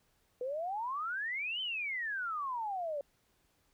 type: exponential two-way sweep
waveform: sine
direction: up then down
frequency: 483.7 to 3119 to 554 Hz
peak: -34 dBFS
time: 0.41-3.01 s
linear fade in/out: 2 ms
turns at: 1.61 s
effects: pink hiss -73 dBFS RMS until 3.73 s